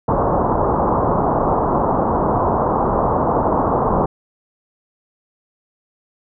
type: low-pass noise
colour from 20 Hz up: white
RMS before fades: -17 dBFS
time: 0.08-4.06 s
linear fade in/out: 5 ms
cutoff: 1100 Hz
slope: 48 dB/octave
effects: none